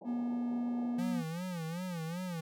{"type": "band-pass noise", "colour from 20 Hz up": "white", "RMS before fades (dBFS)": -50, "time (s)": [0.01, 1], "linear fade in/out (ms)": 10, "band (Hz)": [150, 910], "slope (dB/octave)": 96}
{"type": "tone", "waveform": "triangle", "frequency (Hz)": 241.2, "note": "B3", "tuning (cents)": -41, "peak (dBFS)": -30, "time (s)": [0.04, 1.24], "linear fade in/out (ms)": 50}
{"type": "tone with vibrato", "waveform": "square", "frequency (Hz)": 172, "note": "F3", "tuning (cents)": -26, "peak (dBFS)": -37, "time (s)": [0.98, 2.41], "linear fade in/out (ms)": 10, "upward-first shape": "sine", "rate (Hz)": 2.6, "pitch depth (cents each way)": 130}
{"effects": []}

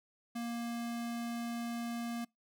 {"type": "tone", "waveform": "square", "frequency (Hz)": 234.9, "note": "A#3", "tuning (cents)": 13, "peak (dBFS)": -37, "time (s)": [0.35, 2.25], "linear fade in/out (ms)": 10, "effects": ["noise-tail reverb RT60 0.2 s tail -26 dB re dry"]}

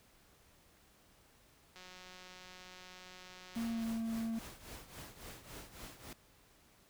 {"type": "click train", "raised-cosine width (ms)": 0.2, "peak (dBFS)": -36, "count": 381, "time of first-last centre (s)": [1.76, 3.837], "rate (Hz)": 183}
{"type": "noise with tremolo", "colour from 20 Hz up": "pink", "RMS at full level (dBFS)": -48, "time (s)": [3.55, 6.13], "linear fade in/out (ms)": 2, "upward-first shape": "triangle", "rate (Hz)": 3.6, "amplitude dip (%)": 80}
{"type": "tone with pitch glide", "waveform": "triangle", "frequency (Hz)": [230.1, 226.3], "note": ["A#3", "A3"], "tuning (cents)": [-22, 49], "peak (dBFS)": -33, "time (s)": [3.56, 4.39], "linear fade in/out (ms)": 5, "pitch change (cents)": -29, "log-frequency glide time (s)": [3.7, 3.84]}
{"effects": ["pink hiss -66 dBFS RMS until 6.89 s"]}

